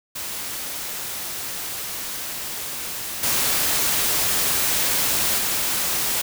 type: noise with level steps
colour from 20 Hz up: white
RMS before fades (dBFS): -30 / -21 / -23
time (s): 0.15-6.22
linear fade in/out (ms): 10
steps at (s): 3.23 / 5.38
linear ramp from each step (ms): 2
effects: none